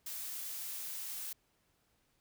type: noise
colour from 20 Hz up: blue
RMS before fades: -42 dBFS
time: 0.06-1.33 s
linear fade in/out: 5 ms
effects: pink hiss -75 dBFS RMS until 2.2 s